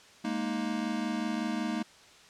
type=chord; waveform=square; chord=Ab suspended second; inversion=none; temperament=equal; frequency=207.7 / 233.1 / 311.1 Hz; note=Ab3 / Bb3 / Eb4; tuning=0 / 0 / 0 cents; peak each=-36 / -34 / -36 dBFS; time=0.24-1.83 s; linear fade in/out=10 ms; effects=white hiss -55 dBFS RMS until 2.29 s + low-pass 6000 Hz 12 dB/octave